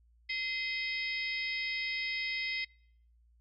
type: harmonic tone with a mistuned harmonic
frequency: 634 Hz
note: D#5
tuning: 32 cents sharp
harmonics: 3 / 4 / 5 / 6 / 7 / 8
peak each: -34 / -42 / -43 / -46 / -47 / -42 dBFS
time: 0.29-2.65 s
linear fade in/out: 10 ms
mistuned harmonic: 3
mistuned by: +140 cents
effects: noise-tail reverb RT60 0.7 s tail -26 dB re dry + added 58 Hz sine -62 dBFS peak until 3.4 s

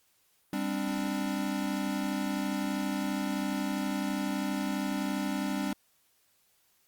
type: chord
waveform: square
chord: G suspended fourth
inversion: none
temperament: equal with one note detuned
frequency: 198.62 / 261.6 / 293.7 Hz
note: G3 / C4 / D4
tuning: +23 / 0 / 0 cents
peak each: -34 / -36 / -35 dBFS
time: 0.53-5.73 s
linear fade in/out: 2 ms
effects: white hiss -69 dBFS RMS until 6.87 s + Opus 48 kbps

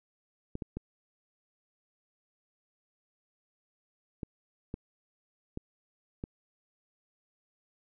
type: clicks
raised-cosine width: 3 ms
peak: -23 dBFS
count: 7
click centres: 0.554 / 0.622 / 0.77 / 4.232 / 4.741 / 5.574 / 6.239 s
effects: none

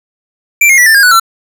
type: tone with pitch steps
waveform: square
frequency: 2349 / 2142 / 1952.6 / 1780.2 / 1623.1 / 1479.8 / 1349.1 Hz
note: D7 / C7 / B6 / A6 / G#6 / F#6 / E6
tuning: 0 / +40 / -20 / +20 / -40 / 0 / +40 cents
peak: -4 dBFS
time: 0.61-1.198 s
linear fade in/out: 5 ms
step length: 84 ms
effects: none

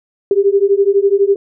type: beating tone pair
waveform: sine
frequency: 392 / 404 Hz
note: G4 / G#4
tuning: 0 / -48 cents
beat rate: 12 Hz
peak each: -12 dBFS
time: 0.31-1.36 s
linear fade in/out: 2 ms
effects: none

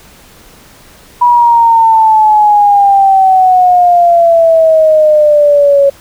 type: exponential sweep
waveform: sine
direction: down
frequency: 975 to 554.4 Hz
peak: -3 dBFS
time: 1.21-5.9 s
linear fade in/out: 10 ms
effects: pink hiss -39 dBFS RMS until 6 s

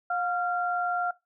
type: tone pair together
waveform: sine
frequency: 713.2 / 1381 Hz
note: F5 / F6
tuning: +36 / -20 cents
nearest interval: major seventh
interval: 1144 cents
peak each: -28 dBFS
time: 0.1-1.11 s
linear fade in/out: 5 ms
effects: noise-tail reverb RT60 0.2 s tail -20 dB re dry

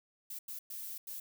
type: noise bursts at uneven times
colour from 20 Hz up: violet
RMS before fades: -43 dBFS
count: 4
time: 0.3-0.39 / 0.48-0.59 / 0.7-0.98 / 1.07-1.2 s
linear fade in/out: 5 ms
effects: none

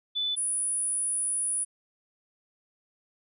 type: tone pair in turn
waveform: sine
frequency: 3494 / 9797 Hz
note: A7 / D#9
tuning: -13 / -28 cents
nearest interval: octave + tritone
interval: 1785 cents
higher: second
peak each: -26 dBFS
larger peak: neither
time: 0.15-0.36 / 0.36-1.65 s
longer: second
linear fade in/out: 20 ms
effects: none

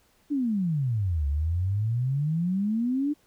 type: exponential two-way sweep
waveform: sine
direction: down then up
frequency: 301.9 to 69.2 to 301.9 Hz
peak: -23 dBFS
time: 0.3-3.14 s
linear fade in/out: 20 ms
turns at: 1.27 s
effects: pink hiss -64 dBFS RMS until 3.26 s

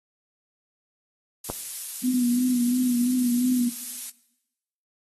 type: noise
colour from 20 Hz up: violet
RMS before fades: -30 dBFS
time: 1.44-4.1 s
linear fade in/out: 5 ms
type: click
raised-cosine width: 1 ms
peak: -16 dBFS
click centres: 1.5 s
type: tone with vibrato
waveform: sine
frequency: 246.9 Hz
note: B3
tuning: in tune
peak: -20 dBFS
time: 2.03-3.7 s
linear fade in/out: 20 ms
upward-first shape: sine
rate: 2.9 Hz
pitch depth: 48 cents each way
effects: noise-tail reverb RT60 0.9 s tail -20 dB re dry + AAC 32 kbps

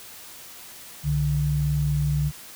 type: tone pair together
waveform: sine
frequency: 65.41 / 146.84 Hz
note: C2 / D3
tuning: 0 / 0 cents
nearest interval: octave + major second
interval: 1400 cents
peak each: -27 / -21 dBFS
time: 1.03-2.32 s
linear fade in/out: 50 ms
effects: white hiss -43 dBFS RMS until 2.55 s

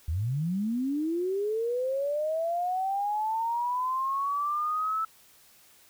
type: linear sweep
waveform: sine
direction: up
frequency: 71.3 to 1318.5 Hz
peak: -26 dBFS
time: 0.08-5.05 s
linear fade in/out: 5 ms
effects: white hiss -58 dBFS RMS until 5.89 s

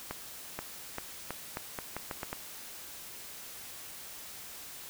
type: accelerating click train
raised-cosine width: 0.5 ms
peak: -20 dBFS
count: 10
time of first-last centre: 0.11-2.33 s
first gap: 480 ms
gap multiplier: 0.82
effects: white hiss -46 dBFS RMS until 4.89 s

